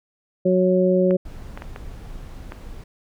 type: harmonic tone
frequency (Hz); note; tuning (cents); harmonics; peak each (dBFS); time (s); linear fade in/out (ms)
184.1; F#3; -8; 1 / 2 / 3; -19 / -19 / -19; 0.45-1.17; 10
type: clicks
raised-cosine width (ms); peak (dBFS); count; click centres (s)
0.5; -19; 5; 1.109 / 1.575 / 1.621 / 1.761 / 2.521
type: noise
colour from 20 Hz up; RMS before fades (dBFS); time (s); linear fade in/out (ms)
brown; -36; 1.25-2.84; 5
effects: none